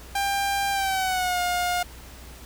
sawtooth tone with pitch glide, 795 to 712.4 Hz, G5 to F5, +24 to +34 cents, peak -19 dBFS, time 0.15-1.83 s, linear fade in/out 5 ms, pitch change -190 cents, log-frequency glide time 0.71-1.4 s, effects added 60 Hz sine -43 dBFS peak until 2.45 s + pink hiss -46 dBFS RMS until 2.45 s

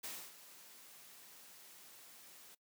white noise with ADSR envelope, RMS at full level -44 dBFS, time 0.03-2.55 s, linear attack 14 ms, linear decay 270 ms, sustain -14 dB, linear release 9 ms, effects noise-tail reverb RT60 0.1 s tail -20 dB re dry + high-pass 150 Hz 12 dB/octave

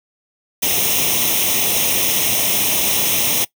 white noise with comb filter, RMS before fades -17 dBFS, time 0.62-3.45 s, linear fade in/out 10 ms, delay 0.33 ms, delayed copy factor +0.75, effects noise-tail reverb RT60 0.1 s tail -20 dB re dry + high-pass 100 Hz 12 dB/octave

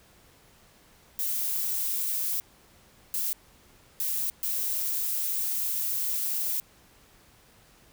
violet noise bursts at uneven times, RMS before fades -29 dBFS, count 4, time 1.19-2.4 / 3.14-3.33 / 4-4.3 / 4.43-6.6 s, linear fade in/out 0 ms, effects pink hiss -58 dBFS RMS until 7.92 s

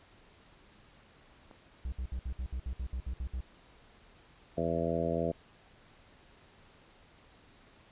click, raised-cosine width 1 ms, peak -38 dBFS, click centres 1.512 s
triangle tone bursts, 62.9 Hz, B1, 32 cents sharp, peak -31 dBFS, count 12, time 1.85-3.406 s, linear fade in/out 0 ms, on 71 ms, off 64 ms
harmonic tone, 83.4 Hz, E2, 21 cents sharp, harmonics 1 / 2 / 3 / 4 / 5 / 6 / 7 / 8, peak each -41 / -36 / -38 / -39 / -38 / -36 / -37 / -36 dBFS, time 4.57-5.32 s, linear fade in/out 10 ms
effects pink hiss -60 dBFS RMS until 7.91 s + resampled to 8000 Hz

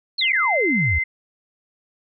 sine exponential sweep, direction down, 4435 to 66 Hz, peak -19 dBFS, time 0.18-0.99 s, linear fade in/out 10 ms
sine tone, 2072 Hz, C7, 17 cents flat, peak -19 dBFS, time 0.21-1.04 s, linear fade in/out 10 ms
effects none

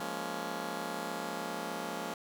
10% pulse chord, Bb minor seventh, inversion second, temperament just, 174.81 / 209.8 / 233.1 / 279.7 Hz, F3 / Ab3 / Bb3 / Db4, +2 / +18 / 0 / +16 cents, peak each -34 dBFS, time 0-2.14 s, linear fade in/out 2 ms, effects none

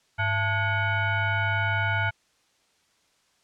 sine tone with frequency modulation, 674 Hz, E5, 38 cents sharp, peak -22 dBFS, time 0.18-2.11 s, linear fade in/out 20 ms, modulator 777 Hz, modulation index 2, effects white hiss -66 dBFS RMS until 3.43 s + low-pass 7000 Hz 12 dB/octave

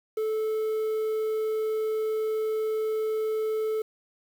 triangle tone with quantisation, 436.1 Hz, A4, 15 cents flat, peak -23 dBFS, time 0.17-3.82 s, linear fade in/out 5 ms, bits 8, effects none

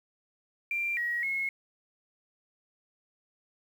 sine tone with pitch steps, 2370 / 1903 / 2172 Hz, D7 / A#6 / C#7, +15 / +35 / -36 cents, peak -28 dBFS, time 0.71-1.49 s, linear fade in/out 2 ms, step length 260 ms, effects 9-bit

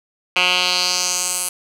10% pulse tone with band-pass filter sweep, 180.6 Hz, F#3, 42 cents flat, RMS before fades -19 dBFS, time 0.36-1.49 s, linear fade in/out 5 ms, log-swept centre 2600 to 10000 Hz, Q 2.5, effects none

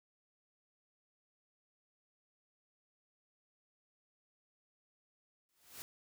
white noise with exponential growth, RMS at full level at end -45 dBFS, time 5.49-5.82 s, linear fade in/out 0 ms, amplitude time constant 71 ms, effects none

